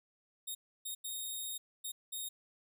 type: tone bursts at uneven times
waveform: 10% pulse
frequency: 3714 Hz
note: A#7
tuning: 7 cents flat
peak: -31 dBFS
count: 5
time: 0.47-0.55 / 0.85-0.95 / 1.04-1.58 / 1.84-1.92 / 2.12-2.29 s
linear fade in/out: 10 ms
effects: none